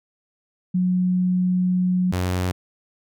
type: tone pair in turn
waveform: sine / sawtooth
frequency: 182 / 91 Hz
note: F#3 / F#2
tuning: -28 / -28 cents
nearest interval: octave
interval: 1200 cents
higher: first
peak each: -17 dBFS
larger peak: neither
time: 0.74-2.12 / 2.12-2.52 s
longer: first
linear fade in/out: 10 ms
effects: none